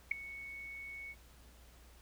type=tone with ADSR envelope; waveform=sine; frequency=2217 Hz; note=C#7; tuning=in tune; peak=-24 dBFS; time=0.11-1.15 s; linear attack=7 ms; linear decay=3 ms; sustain=-20 dB; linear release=42 ms; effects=added 60 Hz sine -59 dBFS peak until 2.01 s + pink hiss -63 dBFS RMS until 2.01 s